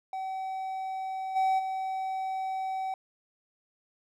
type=tone with level steps; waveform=triangle; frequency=762 Hz; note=G5; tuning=49 cents flat; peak=-30 / -21 / -28 dBFS; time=0.13-2.94 s; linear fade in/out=2 ms; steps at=1.35 / 1.58 s; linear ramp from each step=20 ms; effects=none